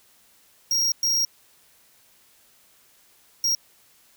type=tone bursts at uneven times; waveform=square; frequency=5610 Hz; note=F8; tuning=7 cents sharp; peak=-20 dBFS; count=3; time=0.71-0.92 / 1.03-1.25 / 3.44-3.55 s; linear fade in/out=2 ms; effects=white hiss -58 dBFS RMS until 4.16 s